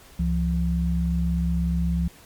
sine tone pair together, 68 / 171.35 Hz, C#2 / F3, -33 / -33 cents, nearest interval octave + major third, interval 1600 cents, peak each -23 dBFS, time 0.19-2.08 s, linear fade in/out 5 ms, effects pink hiss -50 dBFS RMS until 2.25 s + MP3 96 kbps

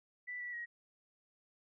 sine tone with pitch steps, 1977 / 1955 / 1895 Hz, B6 / B6 / A#6, +1 / -18 / +28 cents, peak -40 dBFS, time 0.27-0.66 s, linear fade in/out 20 ms, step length 130 ms, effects none

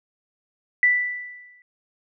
sine tone with exponential decay, 1975.5 Hz, B6, in tune, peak -12 dBFS, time 0.83-1.62 s, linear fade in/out 1 ms, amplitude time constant 170 ms, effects none

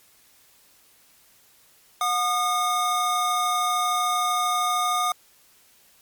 square tone pair together, 726 / 1221 Hz, F#5 / D#6, -33 / -33 cents, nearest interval major sixth, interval 900 cents, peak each -27 / -23 dBFS, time 2.01-5.12 s, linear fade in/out 2 ms, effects white hiss -57 dBFS RMS until 6.01 s + MP3 96 kbps

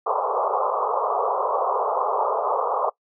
white band-pass noise, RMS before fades -23 dBFS, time 0.06-2.9 s, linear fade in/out 10 ms, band 410 to 1200 Hz, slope 96 dB/octave, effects noise-tail reverb RT60 0.1 s tail -22 dB re dry

